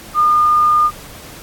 sine tone, 1215 Hz, D#6, 42 cents flat, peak -9 dBFS, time 0.14-0.91 s, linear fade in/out 50 ms, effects pink hiss -36 dBFS RMS until 1.42 s + AAC 64 kbps

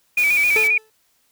white noise, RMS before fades -31 dBFS, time 0.17-0.68 s, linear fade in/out 10 ms
sine tone with vibrato, 2370 Hz, D7, 15 cents sharp, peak -14 dBFS, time 0.17-0.78 s, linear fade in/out 5 ms, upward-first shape square, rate 7.5 Hz, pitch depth 56 cents each way
40% pulse tone with exponential decay, 436.4 Hz, A4, 14 cents flat, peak -18 dBFS, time 0.56-0.9 s, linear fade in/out 1 ms, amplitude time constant 72 ms
effects white hiss -63 dBFS RMS until 1.31 s

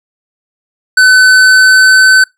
square tone with pitch glide, 1512 to 1522.5 Hz, F#6 to F#6, +37 to +49 cents, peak -3 dBFS, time 0.97-2.24 s, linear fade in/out 5 ms, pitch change +12 cents, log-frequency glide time 1.18-2.06 s, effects noise-tail reverb RT60 0.2 s tail -24 dB re dry + low-pass 9000 Hz 12 dB/octave

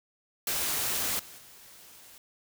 white noise with level steps, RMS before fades -30 / -48 / -52 dBFS, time 0.47-2.18 s, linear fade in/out 2 ms, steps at 1.19 / 1.38 s, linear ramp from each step 5 ms, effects none

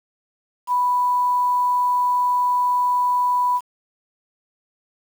sine tone with quantisation, 987.8 Hz, B5, in tune, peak -16 dBFS, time 0.67-3.61 s, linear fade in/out 50 ms, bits 7, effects none

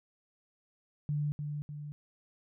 sine tone with echo, 147.6 Hz, D3, 9 cents sharp, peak -29 dBFS, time 1.09-1.32 s, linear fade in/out 0 ms, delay 300 ms, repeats 2, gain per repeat -5 dB, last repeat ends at 1.92 s, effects none

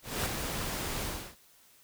pink noise with ADSR envelope, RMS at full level -30 dBFS, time 0.02-1.36 s, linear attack 240 ms, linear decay 5 ms, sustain -5 dB, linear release 310 ms, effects white hiss -61 dBFS RMS until 1.83 s

